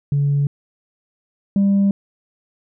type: tone pair in turn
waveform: sine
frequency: 142.4 / 198.44 Hz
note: C#3 / G3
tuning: +47 / +21 cents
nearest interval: tritone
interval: 574 cents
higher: second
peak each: -13 / -10 dBFS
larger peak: second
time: 0.12-0.47 / 1.56-1.91 s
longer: neither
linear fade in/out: 2 ms
effects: tanh soft clip ceiling -11 dBFS